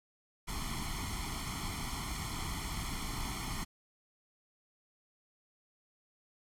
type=noise with comb filter; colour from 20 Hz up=pink; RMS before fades=-38 dBFS; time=0.47-3.65 s; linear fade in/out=20 ms; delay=0.93 ms; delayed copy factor=+1; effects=low-pass 12000 Hz 12 dB/octave